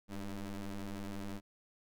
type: ring-modulated tone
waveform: 30% pulse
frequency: 98 Hz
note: G2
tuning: in tune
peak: -34 dBFS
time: 0.08-1.41 s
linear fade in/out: 50 ms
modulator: 104 Hz
effects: none